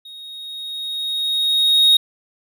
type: tone with level ramp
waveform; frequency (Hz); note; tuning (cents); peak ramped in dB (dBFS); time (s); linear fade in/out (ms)
triangle; 3748; A#7; +9; -34 to -7; 0.05-1.97; 5
effects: none